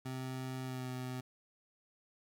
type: tone with pitch glide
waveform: 25% pulse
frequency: 129.9 to 127.45 Hz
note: C3 to C3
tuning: -12 to -45 cents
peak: -35 dBFS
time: 0.05-1.21 s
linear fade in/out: 10 ms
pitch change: -33 cents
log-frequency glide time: 0.63-0.87 s
effects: 11-bit